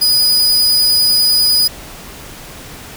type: tone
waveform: 40% pulse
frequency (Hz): 4945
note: D#8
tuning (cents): -12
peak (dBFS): -8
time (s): 0.01-1.68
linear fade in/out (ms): 10
effects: pink hiss -33 dBFS RMS until 2.96 s